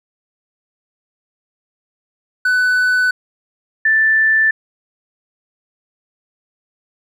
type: tone pair in turn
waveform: triangle / sine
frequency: 1497 / 1764.9 Hz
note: F#6 / A6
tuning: +20 / +5 cents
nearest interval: minor third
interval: 285 cents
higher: second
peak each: -10 dBFS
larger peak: neither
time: 2.45-3.11 / 3.85-4.51 s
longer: neither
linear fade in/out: 5 ms
effects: none